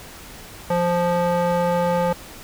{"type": "tone with band-pass filter", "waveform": "square", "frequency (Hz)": 174.61, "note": "F3", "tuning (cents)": 0, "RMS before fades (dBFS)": -20, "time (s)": [0.7, 2.13], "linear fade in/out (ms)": 5, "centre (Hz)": 690, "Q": 1.6, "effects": ["pink hiss -40 dBFS RMS until 2.43 s"]}